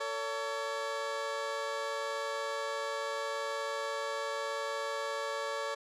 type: tone pair together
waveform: 20% pulse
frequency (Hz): 448.5 / 565.1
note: A4 / C#5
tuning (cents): +33 / +33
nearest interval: major third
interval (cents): 400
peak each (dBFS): -34 / -30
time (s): 0-5.75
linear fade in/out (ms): 10
effects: low-pass 7000 Hz 12 dB/octave